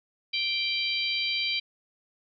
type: harmonic tone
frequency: 784 Hz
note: G5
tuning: in tune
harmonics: 3 / 4 / 5 / 6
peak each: -30 / -31 / -32 / -33 dBFS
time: 0.33-1.6 s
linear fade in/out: 10 ms
effects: none